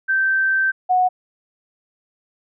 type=tone pair in turn; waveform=sine; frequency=1556 / 734.3 Hz; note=G6 / F#5; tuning=-13 / -13 cents; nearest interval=octave + minor second; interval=1300 cents; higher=first; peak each=-15 / -13 dBFS; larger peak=second; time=0.08-0.72 / 0.89-1.09 s; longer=first; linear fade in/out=20 ms; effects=none